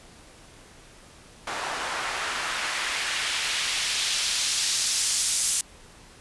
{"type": "noise with band-pass filter sweep", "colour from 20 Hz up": "white", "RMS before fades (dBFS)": -27, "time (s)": [1.47, 5.61], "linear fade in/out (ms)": 2, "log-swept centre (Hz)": [850, 8100], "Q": 1, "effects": ["pink hiss -50 dBFS RMS until 6.2 s", "resampled to 24000 Hz"]}